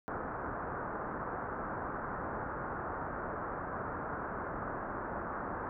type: low-pass noise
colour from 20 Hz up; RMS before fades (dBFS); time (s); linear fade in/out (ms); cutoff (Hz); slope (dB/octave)
white; -39; 0.08-5.69; 0; 1500; 48
effects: none